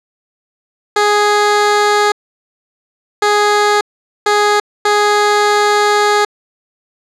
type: tone bursts at uneven times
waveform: 15% pulse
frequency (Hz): 415.3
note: G#4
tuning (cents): 0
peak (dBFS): -3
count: 4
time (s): 0.96-2.12 / 3.22-3.81 / 4.26-4.6 / 4.85-6.25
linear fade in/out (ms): 5
effects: low-pass 7000 Hz 12 dB/octave